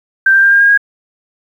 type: tone with pitch steps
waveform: sine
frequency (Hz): 1568 / 1581.6 / 1595.4 / 1609.3 / 1623.3 / 1637.4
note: G6 / G6 / G6 / G6 / G#6 / G#6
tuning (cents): 0 / +15 / +30 / +45 / -40 / -25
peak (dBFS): -5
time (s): 0.26-0.776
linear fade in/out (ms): 5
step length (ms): 86
effects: 7-bit